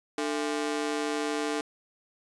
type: ring-modulated tone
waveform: sawtooth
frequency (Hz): 371.9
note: F#4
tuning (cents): +9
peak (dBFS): -21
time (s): 0.18-1.61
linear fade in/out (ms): 2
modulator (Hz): 74
effects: resampled to 22050 Hz